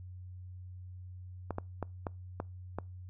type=clicks; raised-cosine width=1 ms; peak=-21 dBFS; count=6; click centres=1.507 / 1.584 / 1.827 / 2.068 / 2.401 / 2.786 s; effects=noise-tail reverb RT60 0.3 s tail -26 dB re dry + added 91 Hz sine -44 dBFS peak until 3.09 s